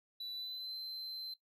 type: tone with pitch glide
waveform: triangle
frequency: 3962 to 4090 Hz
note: B7 to C8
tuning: +5 to -40 cents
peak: -40 dBFS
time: 0.2-1.34 s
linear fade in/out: 5 ms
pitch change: +55 cents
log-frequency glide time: 0.33-0.76 s
effects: noise-tail reverb RT60 0.1 s tail -17 dB re dry